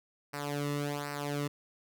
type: tone with flanger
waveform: sawtooth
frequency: 144.7 Hz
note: D3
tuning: 25 cents flat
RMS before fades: -35 dBFS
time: 0.33-1.48 s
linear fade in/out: 10 ms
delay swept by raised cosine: 0.29 to 1.29 ms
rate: 1.3 Hz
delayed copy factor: -0.8
effects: none